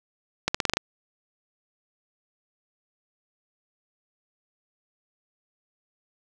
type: accelerating click train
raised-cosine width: 0.2 ms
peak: -5 dBFS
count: 7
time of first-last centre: 0.48-0.77 s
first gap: 65 ms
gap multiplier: 0.88
effects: none